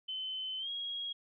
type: tone with pitch glide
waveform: sine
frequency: 3054 to 3292 Hz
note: G7 to G#7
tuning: -46 to -16 cents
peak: -36 dBFS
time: 0.08-1.13 s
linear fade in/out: 10 ms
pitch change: +130 cents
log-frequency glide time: 0.59-0.69 s
effects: none